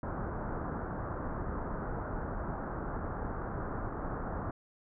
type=low-pass noise; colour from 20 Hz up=pink; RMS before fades=-37 dBFS; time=0.03-4.51 s; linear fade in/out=2 ms; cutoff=1500 Hz; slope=48 dB/octave; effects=none